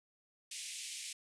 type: band-pass noise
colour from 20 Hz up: white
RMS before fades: -45 dBFS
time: 0.51-1.13 s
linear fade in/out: 5 ms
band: 2100 to 9600 Hz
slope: 48 dB/octave
effects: none